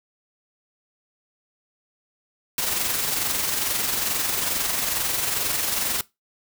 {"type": "noise with amplitude modulation", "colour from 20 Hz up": "white", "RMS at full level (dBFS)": -23, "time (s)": [2.58, 6.01], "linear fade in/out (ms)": 2, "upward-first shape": "sine", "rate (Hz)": 22.3, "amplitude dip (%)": 40, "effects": ["noise-tail reverb RT60 0.2 s tail -20 dB re dry"]}